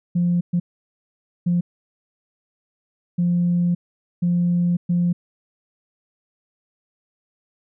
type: tone bursts at uneven times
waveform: sine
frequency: 174.7 Hz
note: F3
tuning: 1 cent sharp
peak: -15 dBFS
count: 6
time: 0.15-0.41 / 0.53-0.6 / 1.46-1.61 / 3.18-3.75 / 4.22-4.77 / 4.89-5.13 s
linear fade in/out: 10 ms
effects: tanh soft clip ceiling -12 dBFS